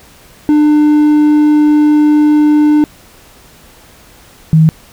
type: tone pair in turn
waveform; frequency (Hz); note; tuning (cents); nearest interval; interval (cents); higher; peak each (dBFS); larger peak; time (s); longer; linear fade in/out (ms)
triangle / sine; 299.6 / 158.71; D4 / D#3; +35 / +35; major seventh; 1100; first; -3; neither; 0.49-2.84 / 4.53-4.69; first; 0
effects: pink hiss -41 dBFS RMS until 4.92 s